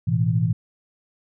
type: chord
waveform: sine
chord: A suspended second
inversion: none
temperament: equal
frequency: 110 / 123.47 / 164.81 Hz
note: A2 / B2 / E3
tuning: 0 / 0 / 0 cents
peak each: -22 dBFS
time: 0.07-0.53 s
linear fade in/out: 10 ms
effects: none